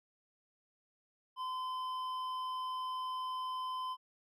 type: tone with hard clipping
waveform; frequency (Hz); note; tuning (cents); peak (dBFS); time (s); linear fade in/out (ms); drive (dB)
triangle; 1024; C6; -38; -38; 1.36-3.97; 50; 11
effects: none